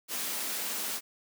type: high-pass noise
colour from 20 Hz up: white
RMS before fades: -34 dBFS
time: 0.08-1.01 s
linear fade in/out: 50 ms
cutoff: 180 Hz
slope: 48 dB/octave
effects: none